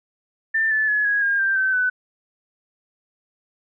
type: tone with pitch steps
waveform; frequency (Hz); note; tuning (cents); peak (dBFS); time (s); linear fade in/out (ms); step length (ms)
sine; 1786 / 1742.2 / 1699.4 / 1657.8 / 1617.1 / 1577.4 / 1538.7 / 1501; A6 / A6 / G#6 / G#6 / G#6 / G6 / G6 / F#6; +25 / -18 / +39 / -4 / -47 / +10 / -33 / +24; -17; 0.54-1.9; 10; 170
effects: none